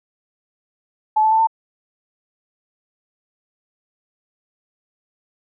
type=tone with pitch steps; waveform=sine; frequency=863 / 874 / 885.2 / 896.5 Hz; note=A5 / A5 / A5 / A5; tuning=-34 / -12 / +10 / +32 cents; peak=-12 dBFS; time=1.16-1.472 s; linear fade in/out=10 ms; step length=78 ms; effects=none